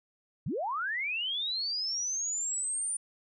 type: linear sweep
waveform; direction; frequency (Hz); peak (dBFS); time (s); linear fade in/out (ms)
sine; up; 96.9 to 9300; -30; 0.46-2.97; 5
effects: none